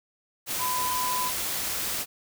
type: tone in noise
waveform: sine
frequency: 1003 Hz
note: B5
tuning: 26 cents sharp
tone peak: -27 dBFS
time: 0.58-1.32 s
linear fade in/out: 50 ms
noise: white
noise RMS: -30 dBFS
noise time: 0.46-2.06 s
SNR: 0 dB
effects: none